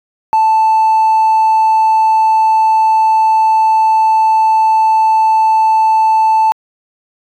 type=tone; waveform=triangle; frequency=880 Hz; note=A5; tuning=in tune; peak=-4 dBFS; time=0.33-6.52 s; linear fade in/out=0 ms; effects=tanh soft clip ceiling -3 dBFS